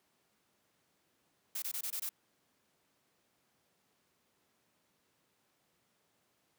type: noise bursts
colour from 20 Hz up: blue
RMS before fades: -38 dBFS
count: 6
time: 1.55-2.092 s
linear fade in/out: 5 ms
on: 72 ms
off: 22 ms
effects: pink hiss -75 dBFS RMS until 6.58 s + high-pass 150 Hz 12 dB/octave